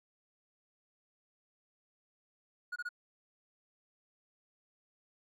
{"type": "tone bursts", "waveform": "triangle", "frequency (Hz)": 1449, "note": "F#6", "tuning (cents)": -37, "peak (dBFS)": -34, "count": 3, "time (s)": [2.72, 2.891], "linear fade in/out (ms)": 10, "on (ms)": 41, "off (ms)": 24, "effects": []}